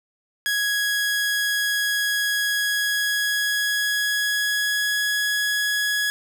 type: tone with pitch glide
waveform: sawtooth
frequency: 1664 to 1676.5 Hz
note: G#6 to G#6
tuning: +3 to +16 cents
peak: -17 dBFS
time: 0.46-6.1 s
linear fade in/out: 0 ms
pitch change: +13 cents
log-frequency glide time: 2.47-5.01 s
effects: none